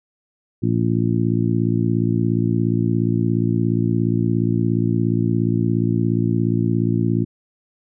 harmonic tone, 57.1 Hz, A#1, 35 cents flat, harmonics 2 / 3 / 4 / 5 / 6, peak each -20 / -22 / -23 / -24 / -25 dBFS, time 0.62-7.25 s, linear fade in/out 20 ms, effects none

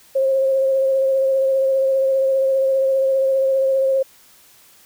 sine tone with vibrato, 535 Hz, C5, 38 cents sharp, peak -14 dBFS, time 0.15-4.03 s, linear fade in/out 10 ms, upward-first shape sine, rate 15 Hz, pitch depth 18 cents each way, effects white hiss -50 dBFS RMS until 4.85 s

